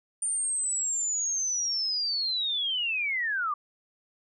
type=linear sweep; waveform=sine; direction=down; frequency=9100 to 1147 Hz; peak=-26 dBFS; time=0.22-3.54 s; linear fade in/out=5 ms; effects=none